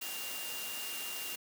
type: tone in noise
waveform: sine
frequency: 2794 Hz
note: F7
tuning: in tune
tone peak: -43 dBFS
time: 0.01-1.36 s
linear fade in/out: 10 ms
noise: white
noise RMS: -41 dBFS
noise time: 0.01-1.36 s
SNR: -5 dB
effects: high-pass 200 Hz 12 dB/octave